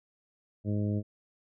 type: harmonic tone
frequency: 103.83 Hz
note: G#2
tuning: in tune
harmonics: 1 / 2 / 3 / 4 / 5 / 6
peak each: -29 / -32 / -37 / -42 / -44 / -45 dBFS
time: 0.64-1.03 s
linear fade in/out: 50 ms
effects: none